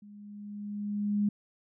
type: tone with level ramp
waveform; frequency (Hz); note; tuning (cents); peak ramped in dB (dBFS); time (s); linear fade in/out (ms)
sine; 206; G#3; -14; -48 to -23; 0.02-1.29; 5
effects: none